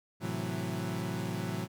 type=chord; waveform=30% pulse; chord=F# half-diminished seventh; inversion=first; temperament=equal; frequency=110 / 130.81 / 164.81 / 185 Hz; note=A2 / C3 / E3 / F#3; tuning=0 / 0 / 0 / 0 cents; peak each=-36 / -37 / -36 / -35 dBFS; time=0.2-1.68 s; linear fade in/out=50 ms; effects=none